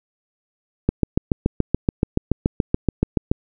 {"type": "click train", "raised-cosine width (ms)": 3, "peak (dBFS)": -3, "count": 18, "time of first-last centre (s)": [0.89, 3.315], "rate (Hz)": 7.01, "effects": []}